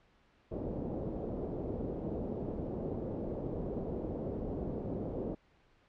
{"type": "low-pass noise", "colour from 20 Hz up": "white", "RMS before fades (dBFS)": -38, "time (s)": [0.51, 5.35], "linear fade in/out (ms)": 10, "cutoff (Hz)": 510, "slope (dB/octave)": 24, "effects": ["pink hiss -67 dBFS RMS until 5.88 s", "low-pass 3000 Hz 12 dB/octave"]}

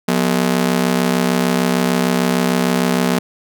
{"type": "ring-modulated tone", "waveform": "sawtooth", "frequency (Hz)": 210.9, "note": "G#3", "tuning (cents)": 27, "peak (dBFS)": -7, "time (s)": [0.08, 3.19], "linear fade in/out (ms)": 5, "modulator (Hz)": 33.3, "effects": []}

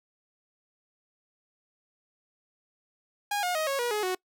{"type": "tone with pitch steps", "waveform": "sawtooth", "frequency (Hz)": [819, 717.1, 627.9, 549.8, 481.4, 421.5, 369.1], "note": ["G#5", "F5", "D#5", "C#5", "B4", "G#4", "F#4"], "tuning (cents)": [-24, 46, 16, -14, -44, 26, -4], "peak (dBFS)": -23, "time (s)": [3.31, 4.15], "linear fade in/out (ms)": 5, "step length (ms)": 120, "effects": ["noise-tail reverb RT60 0.1 s tail -24 dB re dry"]}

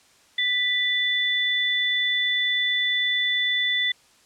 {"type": "tone pair together", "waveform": "sine", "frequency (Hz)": [1975.5, 3491], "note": ["B6", "A7"], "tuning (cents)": [0, -14], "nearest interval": "minor seventh", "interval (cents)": 986, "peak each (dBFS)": -23, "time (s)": [0.38, 3.92], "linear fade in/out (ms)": 5, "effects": ["white hiss -57 dBFS RMS until 4.25 s", "low-pass 8000 Hz 12 dB/octave"]}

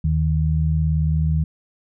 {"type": "tone pair together", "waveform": "sine", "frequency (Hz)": [77.8, 156.41], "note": ["D#2", "D#3"], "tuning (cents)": [0, 9], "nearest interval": "octave", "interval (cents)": 1209, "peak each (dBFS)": -19, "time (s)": [0.04, 1.44], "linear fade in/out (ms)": 5, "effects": []}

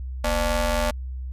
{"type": "ring-modulated tone", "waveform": "sawtooth", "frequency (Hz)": 278.8, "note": "C#4", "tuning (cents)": 10, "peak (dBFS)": -14, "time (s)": [0.24, 0.91], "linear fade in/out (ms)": 5, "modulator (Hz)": 321, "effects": ["added 64 Hz sine -29 dBFS peak until 1.32 s", "resampled to 32000 Hz"]}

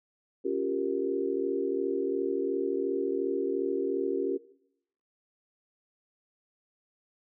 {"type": "chord", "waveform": "sine", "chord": "G half-diminished seventh", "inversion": "second", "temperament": "equal", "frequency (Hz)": [277.2, 349.2, 392, 466.2], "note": ["Db4", "F4", "G4", "Bb4"], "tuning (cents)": [0, 0, 0, 0], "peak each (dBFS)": [-34, -33, -30, -34], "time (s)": [0.44, 4.38], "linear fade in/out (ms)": 20, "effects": ["noise-tail reverb RT60 0.7 s tail -18 dB re dry"]}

